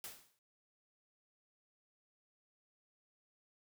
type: noise with exponential decay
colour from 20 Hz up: white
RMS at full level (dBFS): -44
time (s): 0.04-0.39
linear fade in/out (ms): 1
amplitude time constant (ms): 75
effects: none